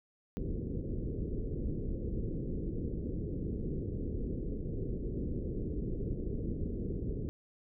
pink low-pass noise, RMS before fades -36 dBFS, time 0.37-7.29 s, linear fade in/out 0 ms, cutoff 460 Hz, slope 48 dB/octave, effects none

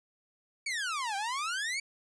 sawtooth exponential two-way sweep, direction down then up, 2308 to 771 to 2306 Hz, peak -28 dBFS, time 0.66-1.8 s, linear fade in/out 5 ms, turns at 1.16 s, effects resampled to 22050 Hz

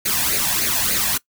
white noise with flanger, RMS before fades -20 dBFS, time 0.05-1.18 s, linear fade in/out 10 ms, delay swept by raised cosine 0.45 to 1.2 ms, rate 3.4 Hz, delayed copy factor +0.65, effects noise-tail reverb RT60 0.1 s tail -21 dB re dry

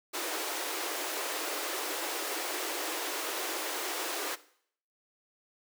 pink high-pass noise, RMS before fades -35 dBFS, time 0.13-4.36 s, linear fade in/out 20 ms, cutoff 300 Hz, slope 96 dB/octave, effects noise-tail reverb RT60 0.6 s tail -17 dB re dry

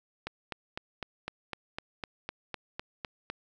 click train, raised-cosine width 0.3 ms, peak -19 dBFS, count 13, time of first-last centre 0.27-3.3 s, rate 3.96 Hz, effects none

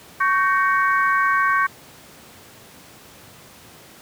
harmonic tone with a mistuned harmonic, 371.6 Hz, F#4, 7 cents sharp, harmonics 3 / 4 / 5 / 6, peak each -18 / -20 / -26 / -30 dBFS, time 0.2-1.67 s, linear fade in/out 10 ms, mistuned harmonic 4, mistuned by +71 cents, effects pink hiss -45 dBFS RMS until 4.01 s + high-pass 100 Hz 12 dB/octave

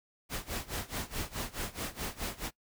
pink noise with tremolo, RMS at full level -35 dBFS, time 0.29-2.51 s, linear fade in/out 50 ms, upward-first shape sine, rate 4.7 Hz, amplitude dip 90%, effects noise-tail reverb RT60 0.1 s tail -21 dB re dry

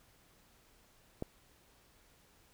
click, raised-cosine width 2 ms, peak -23 dBFS, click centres 1.224 s, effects pink hiss -66 dBFS RMS until 2.53 s

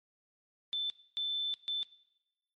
sine tone bursts at uneven times, 3530 Hz, A7, 5 cents sharp, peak -31 dBFS, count 3, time 0.73-0.9 / 1.17-1.54 / 1.68-1.83 s, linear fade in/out 0 ms, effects noise-tail reverb RT60 0.9 s tail -18 dB re dry + MP3 48 kbps

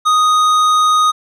sine tone with tanh clipping, 1244.5 Hz, D#6, in tune, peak -11 dBFS, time 0.05-1.12 s, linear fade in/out 20 ms, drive 13 dB, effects none

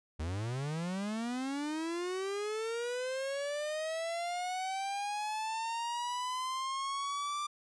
45% pulse linear sweep, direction up, 73.42 to 1185 Hz, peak -34 dBFS, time 0.19-7.47 s, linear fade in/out 10 ms, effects resampled to 22050 Hz

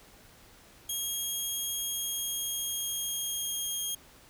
10% pulse tone with pitch glide, 3264 to 3241 Hz, G#7 to G#7, -31 to -43 cents, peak -24 dBFS, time 0.89-3.95 s, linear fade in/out 5 ms, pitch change -12 cents, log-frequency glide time 1.71-3.76 s, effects pink hiss -56 dBFS RMS until 4.29 s

